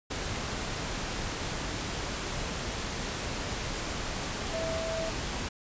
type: tone in noise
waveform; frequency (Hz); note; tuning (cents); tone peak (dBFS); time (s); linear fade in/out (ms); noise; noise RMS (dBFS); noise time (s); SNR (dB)
sine; 652; E5; -19; -32; 4.53-5.1; 10; pink; -34; 0.1-5.49; -1
effects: resampled to 16000 Hz